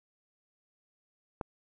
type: click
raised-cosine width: 1 ms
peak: -20 dBFS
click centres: 1.412 s
effects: none